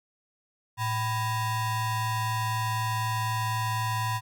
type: ring-modulated tone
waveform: square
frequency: 440 Hz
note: A4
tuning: in tune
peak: -24 dBFS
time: 0.77-4.21 s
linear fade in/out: 50 ms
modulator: 552 Hz
effects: none